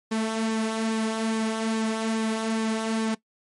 sawtooth tone with flanger, 222 Hz, A3, 16 cents sharp, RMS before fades -26 dBFS, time 0.11-3.15 s, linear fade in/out 10 ms, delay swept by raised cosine 1.4 to 4.1 ms, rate 2.4 Hz, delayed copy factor -0.5, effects noise-tail reverb RT60 0.1 s tail -19 dB re dry + MP3 48 kbps

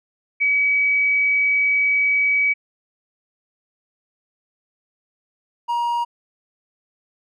sine / triangle tone pair in turn, 2275 / 948.3 Hz, C#7 / A#5, +44 / +29 cents, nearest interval octave + minor third, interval 1515 cents, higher first, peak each -15 / -17 dBFS, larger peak first, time 0.4-2.54 / 5.68-6.05 s, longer first, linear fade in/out 20 ms, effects none

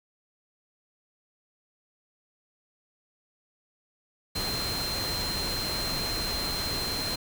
sine tone in noise, 4144 Hz, C8, 17 cents flat, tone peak -31 dBFS, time 4.35-7.16 s, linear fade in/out 10 ms, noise pink, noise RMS -33 dBFS, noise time 4.35-7.16 s, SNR -1 dB, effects none

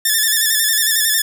5% pulse tone with vibrato, 1760 Hz, A6, in tune, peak -3 dBFS, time 0.05-1.22 s, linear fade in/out 5 ms, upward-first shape square, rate 11 Hz, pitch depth 44 cents each way, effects none

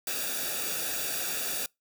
white noise with comb filter, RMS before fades -32 dBFS, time 0.07-1.66 s, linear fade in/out 2 ms, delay 0.96 ms, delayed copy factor -0.75, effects noise-tail reverb RT60 0.2 s tail -26 dB re dry

